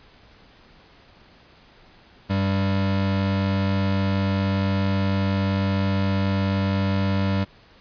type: tone pair together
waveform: square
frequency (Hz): 96.93 / 196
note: G2 / G3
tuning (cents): -19 / 0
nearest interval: octave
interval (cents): 1219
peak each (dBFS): -23 / -24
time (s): 2.29-7.45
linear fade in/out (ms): 20
effects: pink hiss -52 dBFS RMS until 7.8 s + resampled to 11025 Hz